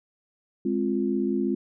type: chord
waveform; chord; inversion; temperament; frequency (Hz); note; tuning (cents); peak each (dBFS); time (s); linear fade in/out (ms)
sine; F minor; first; equal with one note detuned; 207.7 / 263.9 / 349.2; Ab3 / C4 / F4; 0 / +15 / 0; -27; 0.65-1.55; 5
effects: none